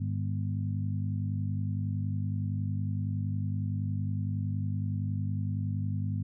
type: harmonic tone with a mistuned harmonic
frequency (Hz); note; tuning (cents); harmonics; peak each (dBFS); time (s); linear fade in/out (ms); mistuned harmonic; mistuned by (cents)
50.8; G#1; -38; 2 / 3 / 4 / 5; -30 / -36 / -39 / -40; 0-6.23; 10; 5; -47
effects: none